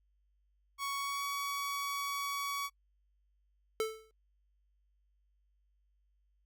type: tone with pitch glide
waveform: sawtooth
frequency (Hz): 1115 to 1128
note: C#6 to C#6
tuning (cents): +10 to +30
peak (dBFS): -31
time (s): 0.78-2.7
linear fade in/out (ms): 50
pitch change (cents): +20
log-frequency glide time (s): 0.96-1.24
type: tone with exponential decay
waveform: square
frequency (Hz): 440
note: A4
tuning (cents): 0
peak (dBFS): -28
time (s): 3.8-4.11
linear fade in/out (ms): 1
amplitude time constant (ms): 67
effects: noise-tail reverb RT60 0.1 s tail -25 dB re dry + added 50 Hz sine -70 dBFS peak until 6.45 s